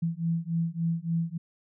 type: beating tone pair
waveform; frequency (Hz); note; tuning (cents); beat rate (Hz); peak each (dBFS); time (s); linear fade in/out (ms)
sine; 164.81 / 168.31; E3 / E3; 0 / +36; 3.5; -29; 0.02-1.38; 10
effects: none